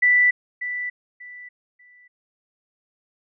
sine tone with echo, 1975.5 Hz, B6, in tune, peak -13 dBFS, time 0.02-0.31 s, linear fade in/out 10 ms, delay 590 ms, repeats 3, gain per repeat -12 dB, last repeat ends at 2.08 s, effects none

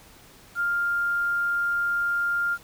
sine tone with quantisation, 1400 Hz, F6, 4 cents sharp, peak -22 dBFS, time 0.55-2.58 s, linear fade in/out 50 ms, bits 8, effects pink hiss -51 dBFS RMS until 2.63 s

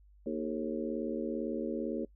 harmonic tone with a mistuned harmonic, 77.78 Hz, D#2, in tune, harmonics 3 / 4 / 5 / 6 / 7, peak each -37 / -38 / -39 / -40 / -40 dBFS, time 0.26-2.05 s, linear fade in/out 5 ms, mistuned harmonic 6, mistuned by -59 cents, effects noise-tail reverb RT60 0.1 s tail -23 dB re dry + added 50 Hz sine -57 dBFS peak until 2.15 s

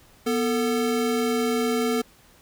square tone pair together, 244.7 / 445.2 Hz, B3 / A4, -16 / +20 cents, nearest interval minor seventh, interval 1036 cents, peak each -25 dBFS, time 0.26-2.02 s, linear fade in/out 10 ms, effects pink hiss -55 dBFS RMS until 2.41 s

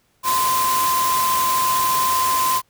sine tone in noise, 1034 Hz, C6, 21 cents flat, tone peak -17 dBFS, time 0.23-2.62 s, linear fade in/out 50 ms, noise white, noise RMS -24 dBFS, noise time 0.23-2.62 s, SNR +4 dB, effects pink hiss -63 dBFS RMS until 2.69 s

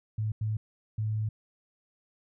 sine tone bursts at uneven times, 108.2 Hz, A2, 29 cents flat, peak -27 dBFS, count 3, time 0.18-0.32 / 0.41-0.57 / 0.98-1.29 s, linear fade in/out 5 ms, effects none

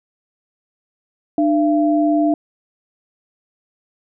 sine tone pair together, 300 / 679.3 Hz, D4 / F5, +37 / -48 cents, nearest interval octave + major second, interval 1415 cents, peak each -14 / -18 dBFS, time 1.38-2.34 s, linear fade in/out 2 ms, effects none

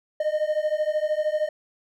triangle beating tone pair, 606 / 619 Hz, D#5 / D#5, -46 / -9 cents, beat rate 13 Hz, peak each -23 dBFS, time 0.2-1.49 s, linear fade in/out 5 ms, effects none

